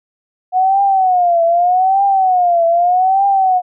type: tone with vibrato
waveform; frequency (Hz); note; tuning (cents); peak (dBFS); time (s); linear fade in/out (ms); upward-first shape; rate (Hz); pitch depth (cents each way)
sine; 730; F#5; -24; -9; 0.52-3.62; 50; triangle; 0.82; 160
effects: none